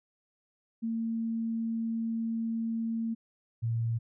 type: tone pair in turn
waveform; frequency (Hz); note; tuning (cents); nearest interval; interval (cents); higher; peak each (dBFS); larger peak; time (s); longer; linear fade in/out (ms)
sine; 227.1 / 115.07; A#3 / A#2; -45 / -22; octave; 1177; first; -29 / -27; second; 0.82-3.15 / 3.62-3.99; first; 20
effects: none